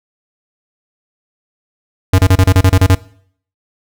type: tone bursts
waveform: square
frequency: 93.8 Hz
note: F#2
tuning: 24 cents sharp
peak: -6 dBFS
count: 10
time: 2.13-2.95 s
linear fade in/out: 5 ms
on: 55 ms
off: 30 ms
effects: noise-tail reverb RT60 0.6 s tail -21 dB re dry